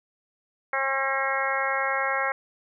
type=harmonic tone; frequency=270 Hz; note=C#4; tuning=45 cents flat; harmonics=2 / 3 / 4 / 5 / 6 / 7 / 8; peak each=-31 / -31 / -31 / -31 / -31 / -31 / -31 dBFS; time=0.73-2.32 s; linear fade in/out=2 ms; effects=none